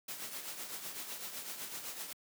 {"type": "noise with tremolo", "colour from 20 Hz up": "white", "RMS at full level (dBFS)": -41, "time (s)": [0.08, 2.13], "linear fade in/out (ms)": 5, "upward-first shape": "triangle", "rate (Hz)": 7.9, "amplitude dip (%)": 60, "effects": ["high-pass 150 Hz 12 dB/octave"]}